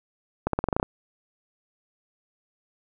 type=accelerating click train; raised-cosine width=1 ms; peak=-9 dBFS; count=9; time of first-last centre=0.47-0.829 s; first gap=63 ms; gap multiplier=0.9; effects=none